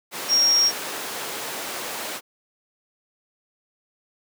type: tone in noise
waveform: sine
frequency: 5588 Hz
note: F8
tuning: in tune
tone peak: -15 dBFS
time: 0.28-0.72 s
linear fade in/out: 50 ms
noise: pink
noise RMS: -29 dBFS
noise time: 0.11-2.21 s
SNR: +11 dB
effects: high-pass 400 Hz 12 dB/octave